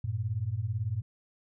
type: beating tone pair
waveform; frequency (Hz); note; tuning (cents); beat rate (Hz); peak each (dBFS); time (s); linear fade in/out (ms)
sine; 96.5 / 114.5; G2 / A#2; -27 / -31; 18; -33 / -31; 0.04-1.02; 5
effects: none